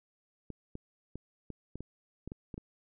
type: clicks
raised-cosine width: 3 ms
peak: -28 dBFS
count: 10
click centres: 0.503 / 0.754 / 1.156 / 1.503 / 1.756 / 1.806 / 2.276 / 2.319 / 2.542 / 2.579 s
effects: none